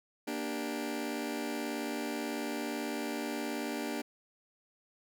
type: chord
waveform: sawtooth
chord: G minor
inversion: first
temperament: just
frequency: 235.2 / 294 / 392 Hz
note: Bb3 / D4 / G4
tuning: +16 / +2 / 0 cents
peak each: -35 / -33 / -37 dBFS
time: 0.27-4.02 s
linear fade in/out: 10 ms
effects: none